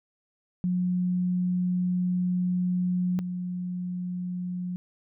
sine tone pair in turn, 180.3 / 179.67 Hz, F#3 / F3, -45 / +49 cents, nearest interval unison, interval 6 cents, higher first, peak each -23 / -29 dBFS, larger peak first, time 0.64-3.19 / 3.19-4.76 s, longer first, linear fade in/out 0 ms, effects none

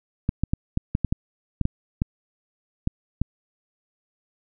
clicks, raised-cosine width 5 ms, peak -9 dBFS, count 12, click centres 0.291 / 0.436 / 0.535 / 0.774 / 0.951 / 1.047 / 1.125 / 1.613 / 1.654 / 2.019 / 2.874 / 3.216 s, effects none

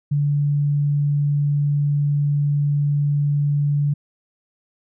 sine tone, 144.8 Hz, D3, 24 cents flat, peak -16 dBFS, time 0.11-3.94 s, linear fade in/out 10 ms, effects none

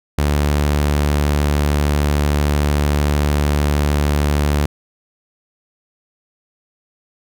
sawtooth tone, 73.2 Hz, D2, 5 cents flat, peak -10 dBFS, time 0.18-4.66 s, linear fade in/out 5 ms, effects none

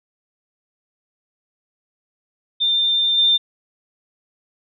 sine tone with level steps, 3595 Hz, A7, 36 cents sharp, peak -15 / -12 dBFS, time 2.6-3.38 s, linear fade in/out 20 ms, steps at 3.17 s, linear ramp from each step 20 ms, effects none

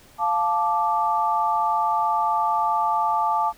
sine chord, D minor, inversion first, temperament equal with one note detuned, 698.5 / 875.4 / 1174.7 Hz, F5 / A5 / D6, 0 / -9 / 0 cents, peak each -27 / -21 / -24 dBFS, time 0.18-3.53 s, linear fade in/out 50 ms, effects pink hiss -52 dBFS RMS until 3.57 s

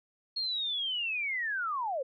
sine linear sweep, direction down, 4318 to 494 Hz, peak -30 dBFS, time 0.36-2.03 s, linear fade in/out 10 ms, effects none

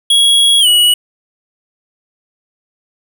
square tone with pitch glide, 3322 to 2926 Hz, G#7 to F#7, 0 to -20 cents, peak -7 dBFS, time 0.1-0.94 s, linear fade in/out 5 ms, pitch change -220 cents, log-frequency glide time 0.6-0.67 s, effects none

